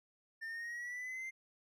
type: exponential sweep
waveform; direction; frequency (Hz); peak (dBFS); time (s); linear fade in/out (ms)
triangle; up; 1791 to 2100; -39; 0.41-1.31; 20
effects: none